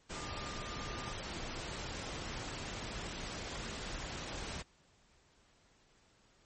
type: tone in noise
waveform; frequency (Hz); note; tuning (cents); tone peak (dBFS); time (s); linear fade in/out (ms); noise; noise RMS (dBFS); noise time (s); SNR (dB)
sine; 1204; D6; +43; -48; 0.15-1.14; 20; pink; -42; 0.09-4.63; -9
effects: pink hiss -68 dBFS RMS until 6.45 s + MP3 32 kbps